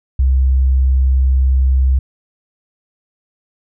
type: tone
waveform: sine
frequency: 65.5 Hz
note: C2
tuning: 2 cents sharp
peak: -9 dBFS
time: 0.19-1.99 s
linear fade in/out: 5 ms
effects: none